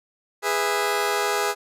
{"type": "chord", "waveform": "15% pulse", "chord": "E major", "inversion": "first", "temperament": "just", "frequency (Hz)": [412, 494.4, 659.3], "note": ["G#4", "B4", "E5"], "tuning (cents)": [-14, 2, 0], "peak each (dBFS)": [-17, -21, -23], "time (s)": [0.42, 1.55], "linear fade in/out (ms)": 50, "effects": ["resampled to 32000 Hz"]}